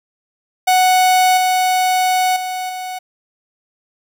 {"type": "tone with level steps", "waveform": "45% pulse", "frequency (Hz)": 740, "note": "F#5", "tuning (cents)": 0, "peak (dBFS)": [-10, -13, -21, -24], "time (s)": [0.67, 2.99], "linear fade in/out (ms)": 10, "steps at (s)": [1.37, 2.36, 2.69], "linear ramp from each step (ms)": 5, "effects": []}